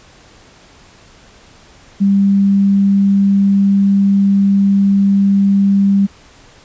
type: tone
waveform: sine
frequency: 197.9 Hz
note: G3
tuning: 17 cents sharp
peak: -8 dBFS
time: 2-6.07 s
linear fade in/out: 20 ms
effects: pink hiss -44 dBFS RMS until 6.64 s + resampled to 16000 Hz